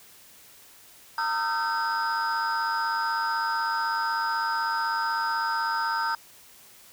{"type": "tone cluster", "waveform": "sine", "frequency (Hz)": [914, 1246, 1342, 1543, 4971], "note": ["A#5", "D#6", "E6", "G6", "D#8"], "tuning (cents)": [-34, 2, 31, -28, -2], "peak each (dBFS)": [-27, -32, -30, -29, -36], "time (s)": [1.18, 6.15], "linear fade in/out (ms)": 2, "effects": ["tanh soft clip ceiling -18 dBFS", "white hiss -52 dBFS RMS until 6.92 s"]}